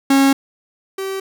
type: tone pair in turn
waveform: 45% pulse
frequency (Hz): 273 / 386.1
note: C#4 / G4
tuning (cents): -26 / -26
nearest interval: tritone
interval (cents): 600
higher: second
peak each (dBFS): -10 / -22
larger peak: first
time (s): 0.1-0.33 / 0.98-1.2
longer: first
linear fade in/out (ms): 5
effects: none